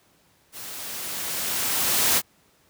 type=noise with level ramp; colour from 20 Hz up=white; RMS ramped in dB=-38 to -19 dBFS; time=0.52-2.22 s; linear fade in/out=50 ms; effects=pink hiss -61 dBFS RMS until 2.69 s + high-pass 80 Hz 12 dB/octave